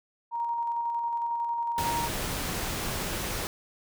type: tone with tremolo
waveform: sine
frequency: 937 Hz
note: A#5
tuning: 9 cents sharp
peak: -26 dBFS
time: 0.31-2.09 s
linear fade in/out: 50 ms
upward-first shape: square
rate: 11 Hz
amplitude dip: 25%
type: noise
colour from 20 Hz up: pink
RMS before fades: -32 dBFS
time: 1.78-3.47 s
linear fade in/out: 0 ms
effects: none